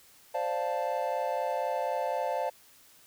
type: chord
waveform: triangle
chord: D minor seventh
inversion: third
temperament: equal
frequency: 523.3 / 587.3 / 698.5 / 880 Hz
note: C5 / D5 / F5 / A5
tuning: 0 / 0 / 0 / 0 cents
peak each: -32 dBFS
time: 0.34-2.5 s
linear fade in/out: 10 ms
effects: white hiss -58 dBFS RMS until 3.06 s